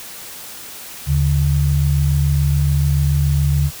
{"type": "tone pair together", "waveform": "sine", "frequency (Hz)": [75.49, 142.5], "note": ["D2", "C#3"], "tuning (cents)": [48, 48], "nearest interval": "major seventh", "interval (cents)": 1100, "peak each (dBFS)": [-16, -15], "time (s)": [1.06, 3.71], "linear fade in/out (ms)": 50, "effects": ["white hiss -34 dBFS RMS until 3.8 s"]}